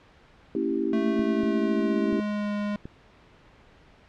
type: chord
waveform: sine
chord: A# diminished seventh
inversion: none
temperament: equal with one note detuned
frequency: 228.3 / 277.2 / 329.6 / 392 Hz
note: A#3 / C#4 / E4 / G4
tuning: -36 / 0 / 0 / 0 cents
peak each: -32 / -29 / -28 / -29 dBFS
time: 0.55-2.2 s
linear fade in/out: 2 ms
type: tone with pitch glide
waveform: square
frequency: 220 to 206.5 Hz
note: A3 to G#3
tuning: 0 to -10 cents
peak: -27 dBFS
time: 0.93-2.76 s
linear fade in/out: 2 ms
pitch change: -110 cents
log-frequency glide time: 1.12-2.52 s
type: clicks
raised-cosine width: 3 ms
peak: -24 dBFS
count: 4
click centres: 1.194 / 1.435 / 2.128 / 2.855 s
effects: pink hiss -55 dBFS RMS until 4.08 s + low-pass 3000 Hz 12 dB/octave